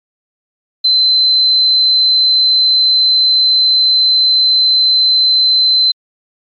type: tone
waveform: sine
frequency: 4067 Hz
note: C8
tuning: 50 cents flat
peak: -7 dBFS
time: 0.84-5.92 s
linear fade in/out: 10 ms
effects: MP3 48 kbps